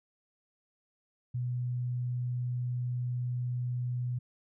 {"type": "tone", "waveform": "sine", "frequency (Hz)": 123.47, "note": "B2", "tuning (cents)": 0, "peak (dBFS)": -30, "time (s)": [1.34, 4.19], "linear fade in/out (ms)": 10, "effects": []}